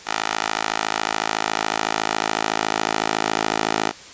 10% pulse tone with high-pass filter sweep, 53.9 Hz, A1, 35 cents flat, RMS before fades -23 dBFS, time 0.05-3.93 s, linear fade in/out 50 ms, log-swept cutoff 900 to 500 Hz, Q 0.91, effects white hiss -41 dBFS RMS until 4.13 s + resampled to 16000 Hz

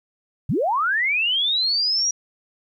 sine linear sweep, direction up, 90.5 to 5810 Hz, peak -18 dBFS, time 0.49-2.11 s, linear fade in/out 5 ms, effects 10-bit

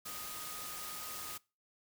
sine tone in noise, 1244.5 Hz, D#6, in tune, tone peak -50 dBFS, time 0.05-1.38 s, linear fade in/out 10 ms, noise white, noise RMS -44 dBFS, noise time 0.05-1.38 s, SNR -9 dB, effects noise-tail reverb RT60 0.3 s tail -23 dB re dry

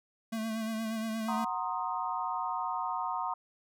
square tone with vibrato, 222 Hz, A3, 16 cents sharp, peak -33 dBFS, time 0.32-1.45 s, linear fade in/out 10 ms, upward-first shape sine, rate 8.5 Hz, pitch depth 33 cents each way
sine chord, C half-diminished seventh, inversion second, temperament equal with one note detuned, 740 / 932.3 / 1052.6 / 1244.5 Hz, Gb5 / Bb5 / C6 / Eb6, 0 / 0 / +10 / 0 cents, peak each -37 / -35 / -37 / -38 dBFS, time 1.28-3.34 s, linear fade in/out 5 ms
effects none

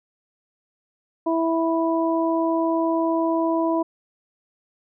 harmonic tone, 328.6 Hz, E4, 5 cents flat, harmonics 1 / 2 / 3, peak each -21 / -24 / -26 dBFS, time 1.26-3.83 s, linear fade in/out 10 ms, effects none

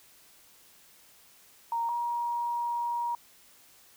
sine tone pair in turn, 930 / 949 Hz, A#5 / A#5, -4 / +31 cents, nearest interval unison, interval 35 cents, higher second, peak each -27 / -28 dBFS, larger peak first, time 1.72-1.89 / 1.89-3.15 s, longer second, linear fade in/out 2 ms, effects white hiss -58 dBFS RMS until 3.96 s

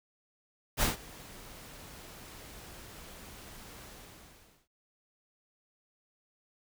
pink noise with ADSR envelope, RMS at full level -26 dBFS, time 0.77-4.68 s, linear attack 51 ms, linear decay 140 ms, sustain -23 dB, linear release 850 ms, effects none

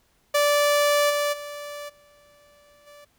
sawtooth tone with level steps, 583 Hz, D5, 13 cents flat, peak -14 / -18 / -30 / -50 / -42 dBFS, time 0.34-3.05 s, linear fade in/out 10 ms, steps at 1.09 / 1.32 / 1.88 / 2.86 s, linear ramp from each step 20 ms, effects pink hiss -65 dBFS RMS until 3.18 s

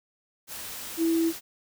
sine tone in noise, 329.5 Hz, E4, 1 cent flat, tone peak -21 dBFS, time 0.97-1.33 s, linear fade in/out 50 ms, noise white, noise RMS -38 dBFS, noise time 0.47-1.41 s, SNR +14 dB, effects none

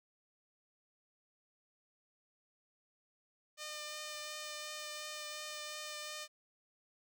5% pulse tone with vibrato, 604 Hz, D5, 48 cents sharp, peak -31 dBFS, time 3.57-6.28 s, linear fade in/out 50 ms, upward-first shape triangle, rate 2.8 Hz, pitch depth 14 cents each way, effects none

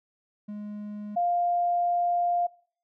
triangle / sine tone pair in turn, 208.3 / 700.6 Hz, G#3 / F5, +5 / +5 cents, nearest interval octave + major sixth, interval 2100 cents, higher second, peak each -32 / -22 dBFS, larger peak second, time 0.48-1.16 / 1.16-2.47 s, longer second, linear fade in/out 10 ms, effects noise-tail reverb RT60 0.5 s tail -23 dB re dry

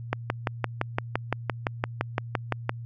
click train, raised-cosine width 0.5 ms, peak -9 dBFS, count 16, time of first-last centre 0.13-2.694 s, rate 5.85 Hz, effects added 117 Hz sine -35 dBFS peak until 2.85 s

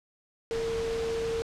sine tone in noise, 456.4 Hz, A#4, 37 cents flat, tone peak -28 dBFS, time 0.51-1.42 s, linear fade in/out 0 ms, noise pink, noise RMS -38 dBFS, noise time 0.51-1.42 s, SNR +7 dB, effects low-pass 6000 Hz 12 dB/octave

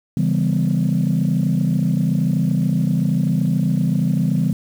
sine chord, C# half-diminished seventh, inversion none, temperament just, 138.59 / 166.31 / 199.57 / 249.5 Hz, C#3 / E3 / G3 / B3, 0 / +16 / +31 / +18 cents, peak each -20 / -18 / -20 / -23 dBFS, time 0.17-4.53 s, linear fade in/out 2 ms, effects tanh soft clip ceiling -9 dBFS + 7-bit

